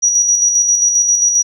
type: tone with tremolo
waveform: sine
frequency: 5800 Hz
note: F#8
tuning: 35 cents flat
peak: -8 dBFS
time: 0.02-1.43 s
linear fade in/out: 20 ms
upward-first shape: square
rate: 7.5 Hz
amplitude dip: 40%
effects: none